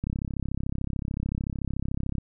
click train, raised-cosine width 5 ms, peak -17 dBFS, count 73, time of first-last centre 0.04-2.183 s, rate 33.6 Hz, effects none

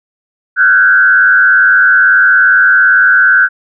sine tone with frequency modulation, 1516 Hz, F#6, 42 cents sharp, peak -4 dBFS, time 0.56-3.49 s, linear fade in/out 50 ms, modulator 97.7 Hz, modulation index 0.98, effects none

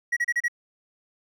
triangle tone bursts, 1915 Hz, A#6, 46 cents sharp, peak -19 dBFS, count 5, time 0.12-0.483 s, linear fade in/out 10 ms, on 47 ms, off 32 ms, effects none

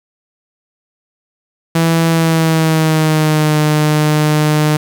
sawtooth tone with pitch glide, 164.81 to 152.01 Hz, E3 to D#3, 0 to -40 cents, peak -6 dBFS, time 1.75-4.77 s, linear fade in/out 5 ms, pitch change -140 cents, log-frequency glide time 2.08-3.59 s, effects 7-bit

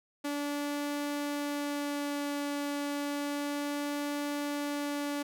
sawtooth tone with vibrato, 288.5 Hz, D4, 31 cents flat, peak -28 dBFS, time 0.24-5.23 s, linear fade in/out 10 ms, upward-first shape sine, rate 0.31 Hz, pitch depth 8 cents each way, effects none

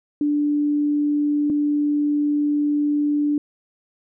sine tone pair in turn, 293.6 / 293.6 Hz, D4 / D4, 0 / 0 cents, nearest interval unison, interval 0 cents, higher neither, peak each -17 dBFS, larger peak neither, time 0.21-1.5 / 1.5-3.38 s, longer second, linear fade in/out 2 ms, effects none

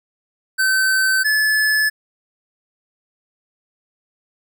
square tone pair in turn, 1537 / 1725.2 Hz, G6 / A6, -35 / -35 cents, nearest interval major second, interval 200 cents, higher second, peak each -15 dBFS, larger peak neither, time 0.58-1.24 / 1.24-1.9 s, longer neither, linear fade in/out 20 ms, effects none

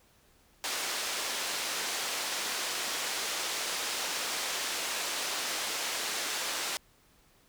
white band-pass noise, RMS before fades -34 dBFS, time 0.64-6.77 s, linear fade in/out 0 ms, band 350 to 6400 Hz, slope 12 dB/octave, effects pink hiss -64 dBFS RMS until 7.48 s

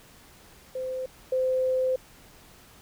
sine tone pair in turn, 516 / 516 Hz, C5 / C5, -24 / -24 cents, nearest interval unison, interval 0 cents, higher neither, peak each -29 / -22 dBFS, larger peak second, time 0.75-1.06 / 1.32-1.96 s, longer second, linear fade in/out 5 ms, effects pink hiss -53 dBFS RMS until 2.81 s

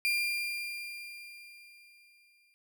35% pulse tone with exponential decay, 2395 Hz, D7, 33 cents sharp, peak -24 dBFS, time 0.05-2.54 s, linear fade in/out 0 ms, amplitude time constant 540 ms, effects none

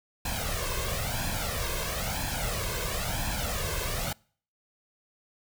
pink noise with flanger, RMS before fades -31 dBFS, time 0.25-4.13 s, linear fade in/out 5 ms, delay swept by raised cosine 1.2 to 1.92 ms, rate 1 Hz, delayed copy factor +0.75, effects noise-tail reverb RT60 0.5 s tail -26 dB re dry

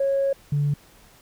sine tone pair in turn, 549 / 144.82 Hz, C#5 / D3, -17 / -24 cents, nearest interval octave + major seventh, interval 2307 cents, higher first, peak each -18 dBFS, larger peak neither, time 0-0.33 / 0.52-0.74 s, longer first, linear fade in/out 5 ms, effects tanh soft clip ceiling -15 dBFS + pink hiss -53 dBFS RMS until 1.21 s

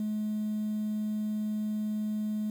sine tone, 213 Hz, G#3, 44 cents sharp, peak -27 dBFS, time 0-2.5 s, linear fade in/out 2 ms, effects tanh soft clip ceiling -27 dBFS + 9-bit

